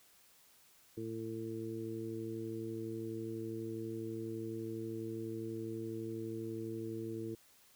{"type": "harmonic tone", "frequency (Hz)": 112.1, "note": "A2", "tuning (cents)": 33, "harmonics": [1, 2, 3, 4], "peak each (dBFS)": [-46, -47, -41, -46], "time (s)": [0.97, 7.35], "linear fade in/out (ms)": 5, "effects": ["white hiss -65 dBFS RMS until 7.75 s"]}